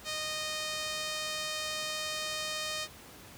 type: tone with band-pass filter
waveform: sawtooth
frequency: 618 Hz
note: D#5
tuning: 12 cents flat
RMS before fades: -36 dBFS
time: 0.04-2.88 s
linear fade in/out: 50 ms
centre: 4700 Hz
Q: 0.86
effects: pink hiss -51 dBFS RMS until 3.37 s + high-pass 60 Hz 12 dB/octave